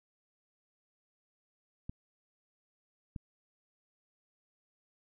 clicks, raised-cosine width 5 ms, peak -27 dBFS, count 2, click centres 1.895 / 3.162 s, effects none

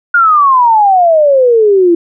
sine exponential sweep, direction down, 1442 to 333.5 Hz, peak -4 dBFS, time 0.14-1.95 s, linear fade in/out 5 ms, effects none

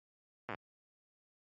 slowing click train, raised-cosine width 0.5 ms, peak -24 dBFS, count 7, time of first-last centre 0.49-0.547 s, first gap 8 ms, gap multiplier 1.07, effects high-pass 100 Hz 12 dB/octave + MP3 48 kbps

